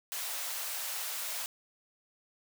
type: high-pass noise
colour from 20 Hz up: white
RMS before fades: -37 dBFS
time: 0.12-1.46 s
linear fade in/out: 0 ms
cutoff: 560 Hz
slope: 24 dB/octave
effects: none